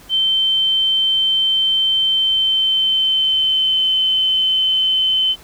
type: tone with pitch glide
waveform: sine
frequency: 3100 to 3063 Hz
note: G7 to G7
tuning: -20 to -41 cents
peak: -13 dBFS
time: 0.09-5.36 s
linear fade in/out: 50 ms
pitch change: -21 cents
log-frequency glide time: 2.1-3.91 s
effects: pink hiss -44 dBFS RMS until 5.43 s